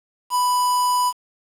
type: tone with notch filter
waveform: square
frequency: 991 Hz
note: B5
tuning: 6 cents sharp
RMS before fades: -19 dBFS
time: 0.3-1.13 s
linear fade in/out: 50 ms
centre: 2700 Hz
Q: 1.9
effects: resampled to 32000 Hz + 7-bit